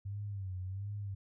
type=tone with vibrato; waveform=sine; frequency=97.3 Hz; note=G2; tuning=12 cents flat; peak=-37 dBFS; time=0.05-1.15 s; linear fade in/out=10 ms; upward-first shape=sine; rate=1.4 Hz; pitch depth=100 cents each way; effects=none